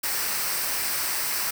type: noise with comb filter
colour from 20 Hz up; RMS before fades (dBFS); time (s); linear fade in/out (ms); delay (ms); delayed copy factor
white; -27; 0.03-1.51; 10; 0.29; -0.5
effects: none